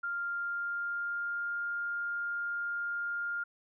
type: tone with pitch glide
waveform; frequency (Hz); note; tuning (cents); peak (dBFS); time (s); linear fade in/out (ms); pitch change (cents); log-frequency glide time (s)
sine; 1396.9 to 1406.6; F6 to F6; 0 to +12; -32; 0.03-3.44; 10; +12; 0.28-1.56
effects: none